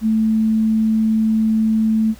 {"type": "tone", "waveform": "sine", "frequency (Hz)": 220, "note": "A3", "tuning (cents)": 0, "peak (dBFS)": -13, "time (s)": [0.01, 2.15], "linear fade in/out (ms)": 50, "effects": ["added 60 Hz sine -42 dBFS peak until 2.19 s", "pink hiss -46 dBFS RMS until 2.19 s"]}